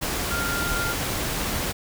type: tone in noise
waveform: sine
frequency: 1396.9 Hz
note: F6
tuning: in tune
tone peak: -27 dBFS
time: 0.3-0.94 s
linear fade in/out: 20 ms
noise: pink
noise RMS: -27 dBFS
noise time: 0.01-1.73 s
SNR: -3 dB
effects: none